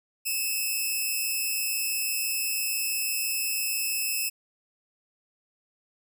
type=tone pair together; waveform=5% pulse; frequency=2563 / 2669 Hz; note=E7 / E7; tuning=-49 / +21 cents; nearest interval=minor second; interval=70 cents; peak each=-20 dBFS; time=0.25-4.3 s; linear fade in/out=20 ms; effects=none